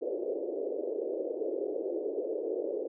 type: band-pass noise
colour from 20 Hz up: pink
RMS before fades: -34 dBFS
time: 0.01-2.88 s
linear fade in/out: 20 ms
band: 350 to 540 Hz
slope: 48 dB/octave
effects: none